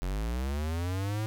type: linear sweep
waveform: square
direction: up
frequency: 43.27 to 110.5 Hz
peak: -30 dBFS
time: 0.02-1.26 s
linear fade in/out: 0 ms
effects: none